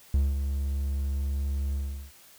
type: tone with ADSR envelope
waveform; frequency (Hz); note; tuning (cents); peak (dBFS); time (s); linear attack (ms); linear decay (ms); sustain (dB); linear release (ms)
triangle; 69.4; C#2; +3; -17; 0.14-2.12; 3; 200; -7; 380
effects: white hiss -54 dBFS RMS until 2.38 s